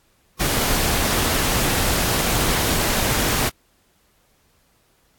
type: noise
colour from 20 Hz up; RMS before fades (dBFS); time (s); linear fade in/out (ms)
pink; -20; 0.39-3.5; 20
effects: pink hiss -61 dBFS RMS until 5.18 s + AAC 64 kbps